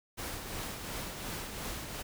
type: noise with tremolo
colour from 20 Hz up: pink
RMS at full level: -38 dBFS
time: 0.17-2.03 s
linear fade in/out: 20 ms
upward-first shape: triangle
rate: 2.8 Hz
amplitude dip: 45%
effects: none